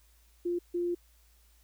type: tone bursts at uneven times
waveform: sine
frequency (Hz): 349.2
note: F4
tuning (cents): 0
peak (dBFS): -28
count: 2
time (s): 0.45-0.59 / 0.74-0.95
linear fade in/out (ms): 10
effects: added 56 Hz sine -61 dBFS peak until 1.63 s + white hiss -67 dBFS RMS until 1.63 s